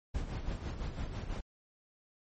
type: noise with tremolo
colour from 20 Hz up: brown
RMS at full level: -35 dBFS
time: 0.14-1.41 s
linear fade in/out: 10 ms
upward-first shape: sine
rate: 6 Hz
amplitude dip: 60%
effects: MP3 32 kbps